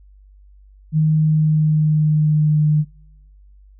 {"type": "tone with pitch glide", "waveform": "sine", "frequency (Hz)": [155.56, 151.66], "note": ["D#3", "D#3"], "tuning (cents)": [0, -44], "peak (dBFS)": -12, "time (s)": [0.92, 2.85], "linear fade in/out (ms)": 50, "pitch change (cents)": -44, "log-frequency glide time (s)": [1.13, 2.64], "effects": ["noise-tail reverb RT60 1.0 s tail -26 dB re dry", "added 49 Hz sine -44 dBFS peak until 3.79 s"]}